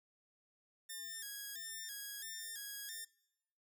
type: tone with vibrato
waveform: 5% pulse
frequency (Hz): 1725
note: A6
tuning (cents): -35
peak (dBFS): -34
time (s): 0.89-3.05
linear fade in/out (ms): 10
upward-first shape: square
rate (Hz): 1.5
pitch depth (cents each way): 74
effects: noise-tail reverb RT60 0.9 s tail -23 dB re dry

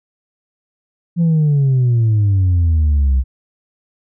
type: exponential sweep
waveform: sine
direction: down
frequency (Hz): 173.6 to 63.1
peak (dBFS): -8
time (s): 1.16-3.24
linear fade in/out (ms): 50
effects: tanh soft clip ceiling -9 dBFS

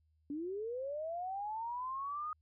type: linear sweep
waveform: sine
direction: up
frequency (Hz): 278.3 to 1251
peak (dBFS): -37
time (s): 0.3-2.33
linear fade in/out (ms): 2
effects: added 78 Hz sine -70 dBFS peak until 2.41 s

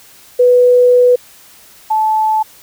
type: tone pair in turn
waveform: sine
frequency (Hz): 493.9 / 869.9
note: B4 / A5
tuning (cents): 0 / -20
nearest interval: minor seventh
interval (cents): 980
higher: second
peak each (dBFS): -5 / -10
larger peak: first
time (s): 0.39-1.16 / 1.9-2.43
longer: first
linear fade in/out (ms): 10
effects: white hiss -42 dBFS RMS until 2.62 s

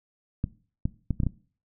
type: clicks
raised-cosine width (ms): 5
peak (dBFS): -13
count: 6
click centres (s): 0.441 / 0.855 / 1.107 / 1.202 / 1.234 / 1.267
effects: noise-tail reverb RT60 0.4 s tail -19 dB re dry

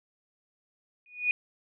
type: tone with exponential growth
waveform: sine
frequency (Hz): 2465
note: D#7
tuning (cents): -17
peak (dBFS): -19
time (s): 1.06-1.31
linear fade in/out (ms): 1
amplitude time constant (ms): 54
effects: none

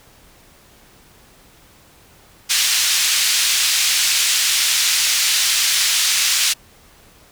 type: band-pass noise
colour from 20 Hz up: white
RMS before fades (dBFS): -17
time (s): 2.49-6.54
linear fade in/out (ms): 20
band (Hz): 2300 to 6500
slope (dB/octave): 12
effects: pink hiss -49 dBFS RMS until 7.31 s

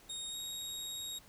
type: tone with pitch glide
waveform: 25% pulse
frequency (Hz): 3729 to 3772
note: A#7 to A#7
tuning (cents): 0 to +20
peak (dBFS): -35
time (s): 0.09-1.19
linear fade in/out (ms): 10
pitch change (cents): +20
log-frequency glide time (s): 0.29-0.36
effects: pink hiss -60 dBFS RMS until 1.28 s

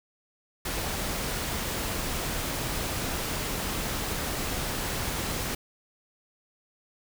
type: noise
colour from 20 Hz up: pink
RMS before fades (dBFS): -31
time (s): 0.65-5.55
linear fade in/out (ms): 5
effects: none

